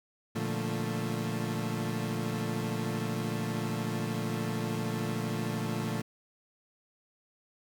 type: chord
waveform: 30% pulse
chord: Bb major seventh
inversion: none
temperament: equal with one note detuned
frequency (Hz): 116.54 / 146.83 / 173.41 / 220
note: Bb2 / D3 / F3 / A3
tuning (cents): 0 / 0 / -12 / 0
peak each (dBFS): -33 / -36 / -34 / -33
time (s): 0.35-6.02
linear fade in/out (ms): 10
effects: none